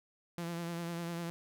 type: tone with vibrato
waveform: sawtooth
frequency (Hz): 170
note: F3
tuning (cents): -46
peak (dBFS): -33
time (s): 0.38-1.3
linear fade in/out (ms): 0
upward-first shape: triangle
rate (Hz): 10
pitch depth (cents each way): 41
effects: none